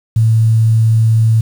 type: tone with quantisation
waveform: sine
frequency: 112 Hz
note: A2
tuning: 31 cents sharp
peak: -7 dBFS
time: 0.16-1.41 s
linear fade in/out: 5 ms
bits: 6
effects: none